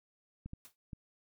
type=clicks; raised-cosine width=5 ms; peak=-31 dBFS; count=3; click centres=0.46 / 0.534 / 0.932 s
type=noise with exponential decay; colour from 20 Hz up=white; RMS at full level=-50 dBFS; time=0.65-0.76 s; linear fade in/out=0 ms; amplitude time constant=22 ms
effects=none